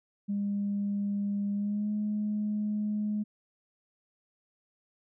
sine tone with pitch glide, 202.2 to 210.1 Hz, G#3 to G#3, -46 to +20 cents, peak -27 dBFS, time 0.28-3.24 s, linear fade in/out 20 ms, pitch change +66 cents, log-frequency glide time 1.53-1.9 s, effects tanh soft clip ceiling -23 dBFS

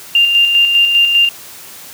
sine tone with tremolo, 2794 Hz, F7, in tune, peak -6 dBFS, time 0.15-1.29 s, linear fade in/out 2 ms, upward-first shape square, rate 5 Hz, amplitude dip 40%, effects white hiss -34 dBFS RMS until 1.93 s + high-pass 80 Hz 12 dB/octave

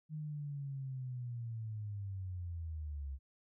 sine linear sweep, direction down, 155.56 to 66.2 Hz, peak -39 dBFS, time 0.09-3.19 s, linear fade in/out 50 ms, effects none

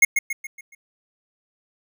square tone with echo, 2158 Hz, C#7, 47 cents flat, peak -10 dBFS, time 0.02-0.05 s, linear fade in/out 5 ms, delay 140 ms, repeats 5, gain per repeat -7 dB, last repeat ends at 0.75 s, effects none

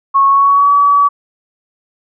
sine tone with pitch glide, 1099 to 1141 Hz, C#6 to C#6, -15 to +50 cents, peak -6 dBFS, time 0.14-1.09 s, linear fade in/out 20 ms, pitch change +65 cents, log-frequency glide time 0.26-0.72 s, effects none

